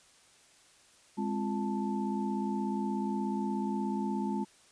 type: tone cluster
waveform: sine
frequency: 206.1 / 262.8 / 346 / 880 Hz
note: G#3 / C4 / F4 / A5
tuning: -13 / +8 / -16 / 0 cents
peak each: -32 / -37 / -38 / -38 dBFS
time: 1.17-4.45 s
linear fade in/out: 20 ms
effects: white hiss -61 dBFS RMS until 4.71 s + resampled to 22050 Hz